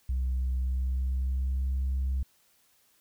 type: tone with pitch glide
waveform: sine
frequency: 64 to 66.07 Hz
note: C2 to C2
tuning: -38 to +17 cents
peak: -24 dBFS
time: 0.09-2.23 s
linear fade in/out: 5 ms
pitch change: +55 cents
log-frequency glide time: 0.58-1.74 s
effects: tanh soft clip ceiling -24 dBFS + white hiss -66 dBFS RMS until 3 s